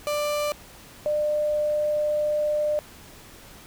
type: tone pair in turn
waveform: 35% pulse / sine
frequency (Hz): 591 / 599.3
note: D5 / D5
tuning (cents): +11 / +35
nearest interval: unison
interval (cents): 24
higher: second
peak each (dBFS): -22 / -21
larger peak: second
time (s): 0.07-0.52 / 1.06-2.79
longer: second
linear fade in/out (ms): 0
effects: pink hiss -47 dBFS RMS until 3.66 s